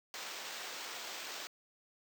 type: noise with sample-and-hold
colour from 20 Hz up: blue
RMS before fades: -44 dBFS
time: 0.14-1.47 s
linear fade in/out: 0 ms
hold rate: 11025 Hz
effects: high-pass 400 Hz 12 dB/octave